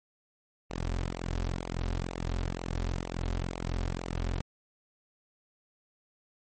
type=tone with flanger; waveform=sawtooth; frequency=43.59 Hz; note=F1; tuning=3 cents flat; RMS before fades=-33 dBFS; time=0.7-4.41 s; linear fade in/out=0 ms; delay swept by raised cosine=0.57 to 6.47 ms; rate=2.1 Hz; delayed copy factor=-0.7; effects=MP3 32 kbps